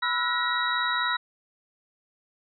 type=tone cluster; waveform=sine; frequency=989 / 1320 / 1444 / 1907 / 3868 Hz; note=B5 / E6 / F#6 / A#6 / B7; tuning=+2 / +2 / -43 / +39 / -37 cents; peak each=-30 dBFS; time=0.02-1.17 s; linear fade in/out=10 ms; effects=none